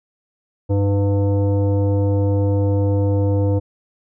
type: tone with frequency modulation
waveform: sine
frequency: 98 Hz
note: G2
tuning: in tune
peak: -14 dBFS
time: 0.69-3.6 s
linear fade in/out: 20 ms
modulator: 402 Hz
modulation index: 0.78
effects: none